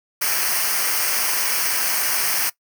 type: noise with comb filter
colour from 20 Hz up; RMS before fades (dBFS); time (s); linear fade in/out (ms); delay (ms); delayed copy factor
white; -21; 0.21-2.5; 10; 0.27; -0.75
effects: noise-tail reverb RT60 0.1 s tail -20 dB re dry